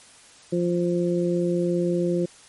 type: harmonic tone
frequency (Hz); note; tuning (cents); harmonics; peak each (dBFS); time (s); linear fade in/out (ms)
174.61; F3; 0; 1 / 2 / 3; -24 / -23 / -28; 0.52-2.26; 10
effects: white hiss -50 dBFS RMS until 2.48 s + MP3 48 kbps